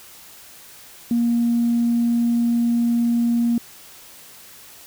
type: tone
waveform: sine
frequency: 235.6 Hz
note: A#3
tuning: 19 cents sharp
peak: -15 dBFS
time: 1.11-3.58 s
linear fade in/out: 2 ms
effects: tanh soft clip ceiling -11 dBFS + white hiss -44 dBFS RMS until 4.86 s